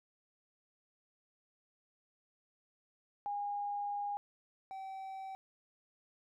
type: tone pair in turn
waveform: sine / triangle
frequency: 816 / 769.7 Hz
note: G#5 / G5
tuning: -31 / -32 cents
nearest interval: minor second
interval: 101 cents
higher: first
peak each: -35 / -40 dBFS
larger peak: first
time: 3.26-4.17 / 4.71-5.35 s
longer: first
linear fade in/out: 0 ms
effects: none